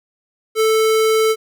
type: tone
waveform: square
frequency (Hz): 440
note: A4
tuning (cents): 0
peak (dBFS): -13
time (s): 0.55-1.36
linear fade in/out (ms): 50
effects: none